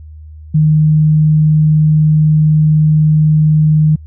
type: tone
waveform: sine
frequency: 154 Hz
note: D#3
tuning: 17 cents flat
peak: -6 dBFS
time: 0.54-3.96 s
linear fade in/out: 10 ms
effects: added 77 Hz sine -30 dBFS peak until 4.06 s